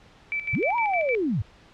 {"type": "tone with tremolo", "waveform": "sine", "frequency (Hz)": 2318, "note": "D7", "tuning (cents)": -23, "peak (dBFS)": -24, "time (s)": [0.32, 1.15], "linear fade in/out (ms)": 0, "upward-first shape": "square", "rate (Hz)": 6.5, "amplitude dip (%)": 70}
{"type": "linear two-way sweep", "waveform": "sine", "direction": "up then down", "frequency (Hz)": [80.5, 980, 80.5], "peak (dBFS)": -22, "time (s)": [0.53, 1.42], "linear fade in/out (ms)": 5, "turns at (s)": 0.76}
{"effects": ["pink hiss -53 dBFS RMS until 1.73 s", "low-pass 4000 Hz 12 dB/octave"]}